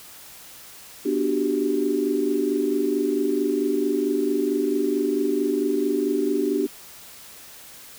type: chord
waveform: sine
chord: G major seventh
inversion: first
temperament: just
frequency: 245 / 294 / 367.5 / 392 Hz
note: B3 / D4 / F#4 / G4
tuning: -14 / +2 / -12 / 0 cents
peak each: -29 / -24 / -27 / -24 dBFS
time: 1.05-6.67 s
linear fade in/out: 10 ms
effects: white hiss -44 dBFS RMS until 7.98 s